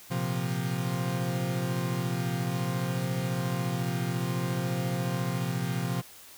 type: chord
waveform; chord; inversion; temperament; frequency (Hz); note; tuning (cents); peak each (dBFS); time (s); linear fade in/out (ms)
40% pulse; Bb suspended second; none; equal; 116.54 / 130.81 / 174.61; Bb2 / C3 / F3; 0 / 0 / 0; -35 / -30 / -31; 0.1-6.02; 20
effects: white hiss -50 dBFS RMS until 6.37 s